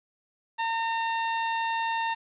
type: tone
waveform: sawtooth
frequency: 911 Hz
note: A#5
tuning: 40 cents flat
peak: -22 dBFS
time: 0.58-2.15 s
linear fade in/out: 20 ms
effects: resampled to 8000 Hz + 9-bit